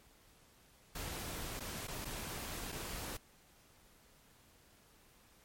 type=noise with dropouts; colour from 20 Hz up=pink; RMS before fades=-43 dBFS; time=0.95-3.17 s; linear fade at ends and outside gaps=5 ms; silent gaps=1.595-1.604 / 1.871-1.88 / 2.048-2.052 / 2.719-2.724 s; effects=pink hiss -65 dBFS RMS until 5.44 s + MP3 64 kbps